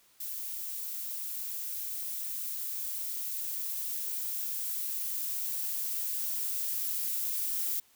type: noise with level ramp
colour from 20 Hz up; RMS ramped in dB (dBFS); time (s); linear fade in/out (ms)
violet; -38 to -32; 0.2-7.8; 5
effects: white hiss -64 dBFS RMS until 7.95 s